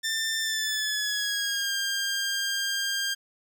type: tone with pitch glide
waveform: 15% pulse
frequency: 1787 to 1601.3 Hz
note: A6 to G6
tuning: +26 to +36 cents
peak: -20 dBFS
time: 0.03-3.15 s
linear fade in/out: 20 ms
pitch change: -190 cents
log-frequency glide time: 0.4-1.73 s
effects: none